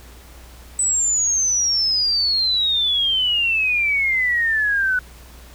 sine exponential sweep, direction down, 8040 to 1480 Hz, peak -16 dBFS, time 0.79-4.99 s, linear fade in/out 2 ms, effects added 60 Hz sine -41 dBFS peak until 5.54 s + pink hiss -46 dBFS RMS until 5.54 s

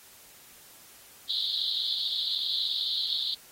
white band-pass noise, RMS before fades -30 dBFS, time 1.29-3.35 s, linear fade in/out 10 ms, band 3400 to 4300 Hz, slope 96 dB/octave, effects white hiss -53 dBFS RMS until 3.51 s + AAC 48 kbps

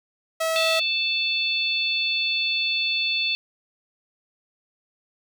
sawtooth tone, 648 Hz, E5, 30 cents flat, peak -18 dBFS, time 0.4-0.8 s, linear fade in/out 10 ms
harmonic tone, 880 Hz, A5, in tune, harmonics 3 / 4 / 5, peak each -24 / -26 / -28 dBFS, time 0.56-3.35 s, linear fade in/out 0 ms
effects none

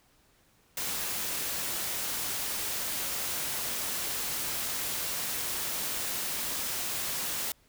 white noise, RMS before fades -33 dBFS, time 0.77-7.52 s, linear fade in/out 2 ms, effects pink hiss -65 dBFS RMS until 7.68 s

